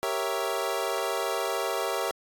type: chord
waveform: 25% pulse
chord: G diminished seventh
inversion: none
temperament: equal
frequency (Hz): 392 / 466.2 / 554.4 / 659.3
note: G4 / Bb4 / Db5 / Fb5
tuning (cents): 0 / 0 / 0 / 0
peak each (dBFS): -29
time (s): 0.03-2.11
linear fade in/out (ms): 0
effects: AAC 64 kbps